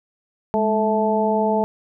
harmonic tone with a mistuned harmonic, 218.2 Hz, A3, 14 cents flat, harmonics 1 / 2 / 3 / 4, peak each -22 / -22 / -22 / -22 dBFS, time 0.54-1.64 s, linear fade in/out 0 ms, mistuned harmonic 1, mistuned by -66 cents, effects none

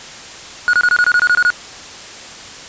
triangle tone bursts, 1451 Hz, F#6, 34 cents flat, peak -7 dBFS, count 11, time 0.68-1.503 s, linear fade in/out 0 ms, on 53 ms, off 24 ms, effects white hiss -33 dBFS RMS until 2.68 s + resampled to 16000 Hz

